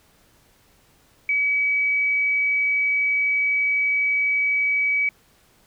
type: tone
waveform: sine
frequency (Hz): 2278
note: C#7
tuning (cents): +47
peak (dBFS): -18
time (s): 1.29-5.09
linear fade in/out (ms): 2
effects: pink hiss -58 dBFS RMS until 5.66 s